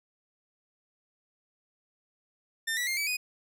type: tone with pitch steps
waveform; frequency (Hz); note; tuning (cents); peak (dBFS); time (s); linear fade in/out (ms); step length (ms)
sawtooth; 1800 / 1951.6 / 2116 / 2294 / 2487; A6 / B6 / C7 / D7 / D#7; +39 / -21 / +19 / -41 / -1; -25; 2.67-3.17; 10; 100
effects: none